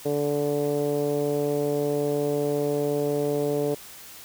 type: tone with low-pass filter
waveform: 10% pulse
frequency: 145.4 Hz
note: D3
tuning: 17 cents flat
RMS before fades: -25 dBFS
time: 0.05-3.75 s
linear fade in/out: 10 ms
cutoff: 490 Hz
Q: 3.3
effects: white hiss -44 dBFS RMS until 4.24 s